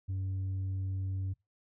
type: tone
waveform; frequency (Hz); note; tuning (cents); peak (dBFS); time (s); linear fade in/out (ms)
sine; 95.3; G2; -48; -29; 0.08-1.34; 20
effects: noise-tail reverb RT60 0.2 s tail -23 dB re dry + tanh soft clip ceiling -31 dBFS